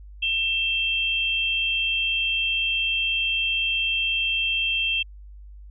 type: tone pair together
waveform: sine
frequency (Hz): 2678 / 3195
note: E7 / G7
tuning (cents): +27 / +32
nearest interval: minor third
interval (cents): 305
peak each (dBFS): -23 / -25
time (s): 0.22-5.03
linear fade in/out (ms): 10
effects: added 50 Hz sine -40 dBFS peak until 5.7 s